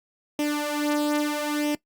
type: tone with flanger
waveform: sawtooth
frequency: 296.1 Hz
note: D4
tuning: 14 cents sharp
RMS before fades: -25 dBFS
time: 0.39-1.75 s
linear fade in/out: 2 ms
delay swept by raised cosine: 0.34 to 3.64 ms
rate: 0.77 Hz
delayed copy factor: +0.7
effects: noise-tail reverb RT60 0.1 s tail -20 dB re dry + Opus 48 kbps